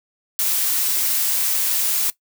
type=noise; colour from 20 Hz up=blue; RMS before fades=-20 dBFS; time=0.39-2.1 s; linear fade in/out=0 ms; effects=noise-tail reverb RT60 0.1 s tail -18 dB re dry